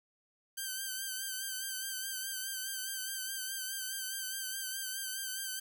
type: tone with vibrato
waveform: 5% pulse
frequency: 1553 Hz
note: G6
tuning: 17 cents flat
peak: -26 dBFS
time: 0.57-5.6 s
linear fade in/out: 10 ms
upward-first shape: sine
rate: 4.8 Hz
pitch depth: 41 cents each way
effects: none